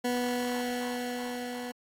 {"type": "tone with level ramp", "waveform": "20% pulse", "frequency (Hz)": 245.7, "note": "B3", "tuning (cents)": -9, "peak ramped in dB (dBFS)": [-22, -31], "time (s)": [0.04, 1.72], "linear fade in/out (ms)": 10, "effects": ["AAC 48 kbps"]}